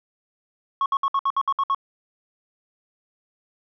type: tone bursts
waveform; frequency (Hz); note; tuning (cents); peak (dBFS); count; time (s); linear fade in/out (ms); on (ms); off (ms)
sine; 1099; C#6; -15; -16; 9; 0.81-1.747; 2; 49; 62
effects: tanh soft clip ceiling -17 dBFS